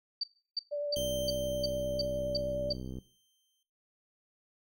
sine tone bursts, 4623 Hz, D8, 28 cents flat, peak -29 dBFS, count 8, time 0.21-2.728 s, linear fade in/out 5 ms, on 26 ms, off 330 ms
sine tone with vibrato, 583 Hz, D5, 13 cents flat, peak -31 dBFS, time 0.71-2.74 s, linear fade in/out 20 ms, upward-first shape sine, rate 9.7 Hz, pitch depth 12 cents each way
sawtooth tone with exponential decay, 3130 Hz, G7, 3 cents flat, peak -32 dBFS, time 0.96-3.63 s, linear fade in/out 2 ms, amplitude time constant 580 ms
click train, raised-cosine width 3 ms, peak -29 dBFS, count 130, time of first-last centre 0.97-2.986 s, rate 64 Hz
effects noise-tail reverb RT60 0.4 s tail -18 dB re dry

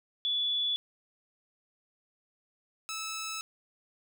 sine / 10% pulse tone pair in turn, 3435 / 1305.4 Hz, A7 / E6, -42 / -17 cents, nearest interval octave + perfect fourth, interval 1675 cents, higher first, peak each -27 / -27 dBFS, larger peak neither, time 0.25-0.76 / 2.89-3.41 s, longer second, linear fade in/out 0 ms, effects none

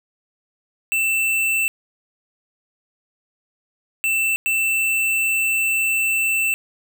square tone bursts at uneven times, 2669 Hz, E7, 21 cents sharp, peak -18 dBFS, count 3, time 0.92-1.68 / 4.04-4.36 / 4.46-6.54 s, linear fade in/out 0 ms, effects none

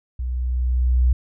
sine tone with level ramp, 62.2 Hz, B1, 13 cents sharp, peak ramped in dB -23 to -12 dBFS, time 0.19-1.13 s, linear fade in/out 5 ms, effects none

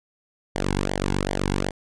sawtooth tone with flanger, 47.96 Hz, G1, 37 cents flat, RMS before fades -25 dBFS, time 0.55-1.71 s, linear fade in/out 10 ms, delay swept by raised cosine 0.75 to 1.66 ms, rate 2.6 Hz, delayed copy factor -0.9, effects resampled to 22050 Hz

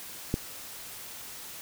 click, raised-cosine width 3 ms, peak -13 dBFS, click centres 0.341 s, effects white hiss -43 dBFS RMS until 1.61 s

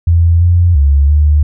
sine tone with pitch steps, 84.4 / 87.3 / 70.5 / 74.6 Hz, E2 / F2 / C#2 / D2, +41 / 0 / +30 / +28 cents, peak -5 dBFS, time 0.07-1.43 s, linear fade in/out 5 ms, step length 340 ms, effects none

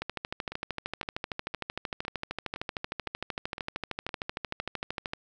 two click trains, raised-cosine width 0.3 ms, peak -16 / -22 dBFS, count 68 / 9, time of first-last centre 0.02-5.135 / 0.52-4.602 s, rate 13.1 / 1.96 Hz, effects none

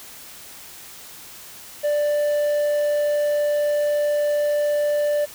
triangle tone, 589 Hz, D5, 5 cents sharp, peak -16 dBFS, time 1.83-5.26 s, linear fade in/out 20 ms, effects white hiss -41 dBFS RMS until 5.34 s

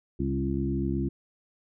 harmonic tone with a mistuned harmonic, 68.1 Hz, C#2, 30 cents flat, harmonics 1 / 2 / 3 / 4 / 5, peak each -32 / -32 / -32 / -32 / -32 dBFS, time 0.19-1.09 s, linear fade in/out 10 ms, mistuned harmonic 3, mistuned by -24 cents, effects none

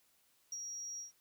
sine tone with ADSR envelope, 5680 Hz, F8, 28 cents sharp, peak -36 dBFS, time 0.52-1.12 s, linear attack 4 ms, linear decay 41 ms, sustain -4 dB, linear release 130 ms, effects tanh soft clip ceiling -37 dBFS + white hiss -72 dBFS RMS until 1.2 s

